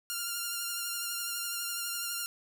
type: tone with vibrato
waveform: 5% pulse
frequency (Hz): 1396.9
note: F6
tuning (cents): 0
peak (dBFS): -22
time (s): 0.1-2.26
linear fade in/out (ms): 0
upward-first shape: triangle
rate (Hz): 12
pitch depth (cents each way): 28
effects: none